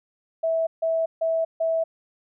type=tone bursts; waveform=sine; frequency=653 Hz; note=E5; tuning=17 cents flat; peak=-20 dBFS; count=4; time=0.43-1.84 s; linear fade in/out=10 ms; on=240 ms; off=150 ms; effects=none